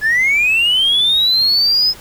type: linear sweep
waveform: triangle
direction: up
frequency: 1687 to 5140 Hz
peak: -8 dBFS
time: 0.01-1.94 s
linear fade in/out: 50 ms
effects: tanh soft clip ceiling -7 dBFS + pink hiss -38 dBFS RMS until 2 s